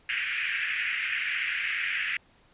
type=band-pass noise; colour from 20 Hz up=white; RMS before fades=-30 dBFS; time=0.09-2.17 s; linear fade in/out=2 ms; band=1600 to 2700 Hz; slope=48 dB/octave; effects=pink hiss -61 dBFS RMS until 2.53 s + resampled to 8000 Hz